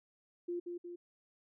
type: tone with echo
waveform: sine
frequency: 349.2 Hz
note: F4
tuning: in tune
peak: -35 dBFS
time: 0.48-0.6 s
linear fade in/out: 10 ms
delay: 180 ms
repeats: 2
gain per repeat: -4 dB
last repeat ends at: 0.96 s
effects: none

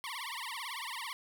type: tone with vibrato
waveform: 15% pulse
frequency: 1020 Hz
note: C6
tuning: 44 cents flat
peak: -32 dBFS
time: 0.04-1.13 s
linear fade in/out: 0 ms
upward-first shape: triangle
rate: 18 Hz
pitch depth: 250 cents each way
effects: none

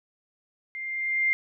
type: tone with level ramp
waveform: sine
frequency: 2103 Hz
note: C7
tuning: 8 cents sharp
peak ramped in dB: -33 to -19 dBFS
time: 0.75-1.33 s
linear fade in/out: 0 ms
effects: none

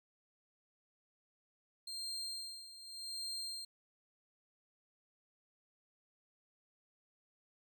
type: tone with tremolo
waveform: 35% pulse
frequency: 4186 Hz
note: C8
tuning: in tune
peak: -38 dBFS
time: 1.87-3.65 s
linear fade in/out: 5 ms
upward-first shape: sine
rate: 0.86 Hz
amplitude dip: 75%
effects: none

